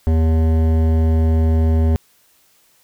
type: tone with hard clipping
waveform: sine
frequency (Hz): 80.3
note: E2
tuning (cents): -45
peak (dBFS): -14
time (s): 0.07-1.96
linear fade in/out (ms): 0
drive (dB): 14
effects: white hiss -56 dBFS RMS until 2.83 s